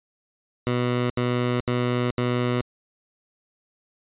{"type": "tone bursts", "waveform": "15% pulse", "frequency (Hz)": 123, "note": "B2", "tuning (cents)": -7, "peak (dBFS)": -15, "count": 4, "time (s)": [0.67, 2.612], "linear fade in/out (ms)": 0, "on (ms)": 430, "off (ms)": 74, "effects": ["resampled to 8000 Hz"]}